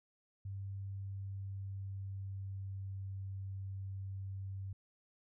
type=tone with pitch glide; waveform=sine; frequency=98 to 96.82 Hz; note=G2 to G2; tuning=0 to -21 cents; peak=-40 dBFS; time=0.45-4.73 s; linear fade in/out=5 ms; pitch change=-21 cents; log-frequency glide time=0.77-3.16 s; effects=none